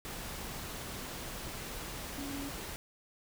sine tone in noise, 280 Hz, C#4, 18 cents sharp, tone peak -39 dBFS, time 2.18-2.49 s, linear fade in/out 0 ms, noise pink, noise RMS -42 dBFS, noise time 0.05-2.76 s, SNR 0 dB, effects none

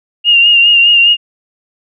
sine tone with vibrato, 2812 Hz, F7, 11 cents sharp, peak -4 dBFS, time 0.24-1.17 s, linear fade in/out 50 ms, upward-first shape sine, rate 4.9 Hz, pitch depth 35 cents each way, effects none

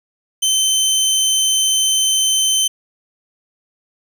20% pulse tone, 3083 Hz, G7, 29 cents flat, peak -8 dBFS, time 0.42-2.68 s, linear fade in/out 10 ms, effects none

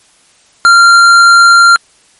triangle tone with tanh clipping, 1385 Hz, F6, 15 cents flat, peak -3 dBFS, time 0.65-1.76 s, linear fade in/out 0 ms, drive 17 dB, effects white hiss -47 dBFS RMS until 2.19 s + MP3 48 kbps

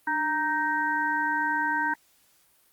harmonic tone with a mistuned harmonic, 311.1 Hz, D#4, in tune, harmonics 1 / 3 / 5 / 6, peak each -35 / -27 / -27 / -34 dBFS, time 0.07-1.94 s, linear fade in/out 5 ms, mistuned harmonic 1, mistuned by -72 cents, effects white hiss -63 dBFS RMS until 2.72 s + Opus 32 kbps

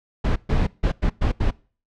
brown noise bursts at uneven times, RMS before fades -19 dBFS, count 6, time 0.24-0.36 / 0.49-0.67 / 0.83-0.92 / 1.02-1.1 / 1.21-1.32 / 1.4-1.51 s, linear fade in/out 10 ms, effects noise-tail reverb RT60 0.4 s tail -23 dB re dry + low-pass 4000 Hz 12 dB/octave

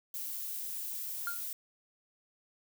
violet noise, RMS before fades -39 dBFS, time 0.14-1.53 s, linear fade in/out 2 ms
triangle tone with exponential decay, 1410 Hz, F6, 16 cents sharp, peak -29 dBFS, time 1.27-1.44 s, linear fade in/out 1 ms, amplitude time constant 36 ms
effects none

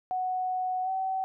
sine tone with pitch glide, 740 to 761.2 Hz, F#5 to F#5, 0 to +49 cents, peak -27 dBFS, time 0.11-1.24 s, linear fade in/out 0 ms, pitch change +49 cents, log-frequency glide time 0.83-0.9 s, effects none

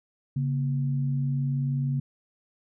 sine tone pair together, 139 / 238.3 Hz, C#3 / A#3, +5 / +38 cents, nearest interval major sixth, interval 933 cents, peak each -24 / -34 dBFS, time 0.36-2 s, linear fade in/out 5 ms, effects none

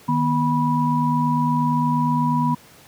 sine tone cluster, 154.2 / 242.7 / 979 Hz, D#3 / B3 / B5, -15 / -30 / -15 cents, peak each -21 dBFS, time 0.08-2.55 s, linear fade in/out 10 ms, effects pink hiss -48 dBFS RMS until 2.87 s + high-pass 100 Hz 12 dB/octave

